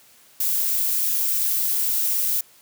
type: noise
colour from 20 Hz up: violet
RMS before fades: -22 dBFS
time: 0.4-2.41 s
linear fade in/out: 5 ms
effects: white hiss -53 dBFS RMS until 2.61 s + high-pass 80 Hz 12 dB/octave